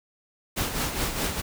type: noise with tremolo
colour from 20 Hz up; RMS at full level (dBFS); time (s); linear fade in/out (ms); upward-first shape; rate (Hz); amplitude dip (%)
pink; -26; 0.56-1.42; 20; sine; 4.8; 55
effects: none